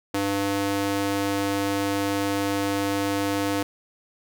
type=tone with high-pass filter; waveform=square; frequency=99.6 Hz; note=G2; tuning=28 cents sharp; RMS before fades=-25 dBFS; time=0.14-3.63 s; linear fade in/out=5 ms; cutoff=280 Hz; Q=1.1; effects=none